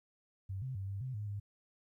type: tone with pitch steps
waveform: sine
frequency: 96.3 / 130.7 / 97 / 98.7 / 129.7 / 104.6 / 101.6 Hz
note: G2 / C3 / G2 / G2 / C3 / G#2 / G#2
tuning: -30 / -1 / -18 / +12 / -15 / +13 / -38 cents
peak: -37 dBFS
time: 0.49-1.4 s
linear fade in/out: 10 ms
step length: 130 ms
effects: 13-bit